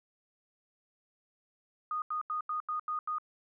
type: tone bursts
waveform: sine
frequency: 1235 Hz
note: D#6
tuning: 13 cents flat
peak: -31 dBFS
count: 7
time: 1.91-3.184 s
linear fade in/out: 2 ms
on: 110 ms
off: 84 ms
effects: none